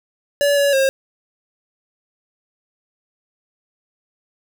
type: tone with pitch steps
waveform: square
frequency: 572 / 566 / 537 Hz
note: D5 / C#5 / C5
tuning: -46 / +36 / +45 cents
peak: -14 dBFS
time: 0.41-0.89 s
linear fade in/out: 0 ms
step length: 160 ms
effects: none